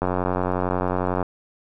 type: click train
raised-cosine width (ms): 1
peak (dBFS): -9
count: 111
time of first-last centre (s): 0.02-1.227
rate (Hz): 91.1
effects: none